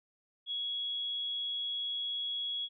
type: tone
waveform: sine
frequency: 3339 Hz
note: G#7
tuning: 9 cents sharp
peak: -33 dBFS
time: 0.46-2.69 s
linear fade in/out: 50 ms
effects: none

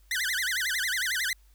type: tone with vibrato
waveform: sawtooth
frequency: 1753 Hz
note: A6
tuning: 7 cents flat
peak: -23 dBFS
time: 0.11-1.33 s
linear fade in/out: 2 ms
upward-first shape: sine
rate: 11 Hz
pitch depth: 300 cents each way
effects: added 50 Hz sine -55 dBFS peak until 1.54 s + white hiss -67 dBFS RMS until 1.54 s

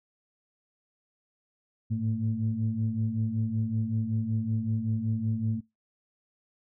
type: tone cluster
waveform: sine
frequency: 106.6 / 111.9 / 224.1 Hz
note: G#2 / A2 / A3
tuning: +46 / +30 / +32 cents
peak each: -30 dBFS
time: 1.9-5.61 s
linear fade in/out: 20 ms
effects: noise-tail reverb RT60 0.2 s tail -23 dB re dry + tanh soft clip ceiling -17 dBFS

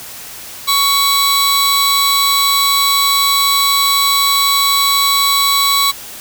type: tone pair together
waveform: sawtooth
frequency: 1116 / 3956 Hz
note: C#6 / B7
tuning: +11 / +2 cents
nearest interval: octave + minor seventh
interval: 2191 cents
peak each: -10 dBFS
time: 0.67-5.92 s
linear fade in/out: 20 ms
effects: white hiss -31 dBFS RMS until 6.2 s

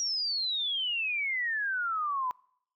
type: exponential sweep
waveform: sine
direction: down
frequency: 5750 to 987.8 Hz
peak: -28 dBFS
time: 0-2.31 s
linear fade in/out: 0 ms
effects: noise-tail reverb RT60 0.7 s tail -26 dB re dry

